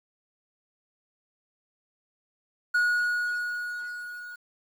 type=tone with level ramp; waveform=triangle; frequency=1452 Hz; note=F#6; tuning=33 cents flat; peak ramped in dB=-18 to -37 dBFS; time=2.74-4.36 s; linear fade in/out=10 ms; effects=9-bit